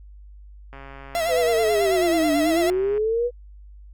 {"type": "click train", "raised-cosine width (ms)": 0.5, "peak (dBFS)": -26, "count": 309, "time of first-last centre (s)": [0.73, 2.978], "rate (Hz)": 137}
{"type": "tone with vibrato", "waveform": "45% pulse", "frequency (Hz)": 665, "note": "E5", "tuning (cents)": 15, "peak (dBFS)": -21, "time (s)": [1.15, 2.7], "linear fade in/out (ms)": 0, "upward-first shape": "sine", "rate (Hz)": 9.2, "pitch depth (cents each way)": 71}
{"type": "linear two-way sweep", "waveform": "sine", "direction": "down then up", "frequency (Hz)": [517, 287, 493.4], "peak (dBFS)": -19, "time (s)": [1.28, 3.31], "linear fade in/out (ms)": 50, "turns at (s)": 2.35}
{"effects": ["added 50 Hz sine -41 dBFS peak until 3.93 s"]}